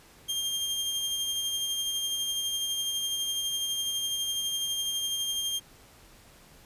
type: tone with tremolo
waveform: sawtooth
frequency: 3200 Hz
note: G7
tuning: 35 cents sharp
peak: -24 dBFS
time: 0.28-5.6 s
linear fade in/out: 20 ms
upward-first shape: sine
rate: 12 Hz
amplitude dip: 30%
effects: pink hiss -55 dBFS RMS until 6.65 s + resampled to 32000 Hz